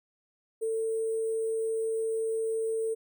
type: tone with sample-and-hold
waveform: sine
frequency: 447.1 Hz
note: A4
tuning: 28 cents sharp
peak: -27 dBFS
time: 0.61-2.95 s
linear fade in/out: 20 ms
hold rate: 8820 Hz
effects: none